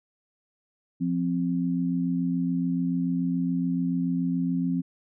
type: tone pair together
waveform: sine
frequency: 174.6 / 261.6 Hz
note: F3 / C4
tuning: 0 / 0 cents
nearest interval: perfect fifth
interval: 700 cents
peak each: -26 dBFS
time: 1-4.82 s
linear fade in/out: 20 ms
effects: none